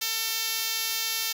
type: tone with band-pass filter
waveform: 5% pulse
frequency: 448.4 Hz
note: A4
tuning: 33 cents sharp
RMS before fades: -29 dBFS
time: 0.01-1.33 s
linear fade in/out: 10 ms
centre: 11000 Hz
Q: 0.51
effects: none